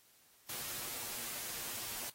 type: noise with comb filter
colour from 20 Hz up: white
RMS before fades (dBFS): -42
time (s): 0.49-2.1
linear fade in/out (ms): 5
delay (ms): 8.5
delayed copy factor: +0.55
effects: white hiss -66 dBFS RMS until 2.14 s + AAC 48 kbps